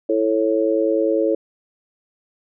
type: chord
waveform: sine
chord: A major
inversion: second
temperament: just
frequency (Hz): 330 / 440 / 550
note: E4 / A4 / C#5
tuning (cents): +2 / 0 / -14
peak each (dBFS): -20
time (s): 0.09-1.35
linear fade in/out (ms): 5
effects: none